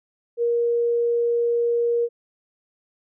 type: tone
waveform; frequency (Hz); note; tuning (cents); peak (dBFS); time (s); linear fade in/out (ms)
sine; 471.9; A#4; +21; -18; 0.37-2.09; 50
effects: none